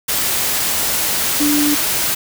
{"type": "tone in noise", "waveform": "sine", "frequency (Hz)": 293.7, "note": "D4", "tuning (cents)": 0, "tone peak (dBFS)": -14, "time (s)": [1.4, 1.75], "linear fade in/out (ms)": 10, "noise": "white", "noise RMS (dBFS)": -18, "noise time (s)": [0.08, 2.15], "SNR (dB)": 1, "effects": []}